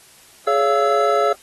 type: tone cluster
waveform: triangle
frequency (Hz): 419.5 / 562 / 687 / 1316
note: G#4 / C#5 / F5 / E6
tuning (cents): +17 / +24 / -29 / -3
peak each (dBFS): -18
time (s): 0.47-1.33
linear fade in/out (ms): 5
effects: white hiss -48 dBFS RMS until 1.42 s + AAC 32 kbps